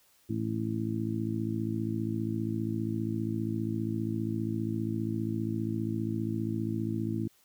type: harmonic tone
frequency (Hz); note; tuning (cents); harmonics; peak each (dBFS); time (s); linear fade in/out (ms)
55; A1; 0; 2 / 3 / 4 / 5 / 6; -34 / -40 / -34 / -38 / -35; 0.29-7.28; 10
effects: white hiss -65 dBFS RMS until 7.44 s